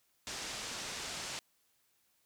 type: low-pass noise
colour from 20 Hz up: white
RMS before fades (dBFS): -42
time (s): 0.27-1.39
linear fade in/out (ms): 0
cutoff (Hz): 7300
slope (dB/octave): 24
effects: white hiss -74 dBFS RMS until 2.25 s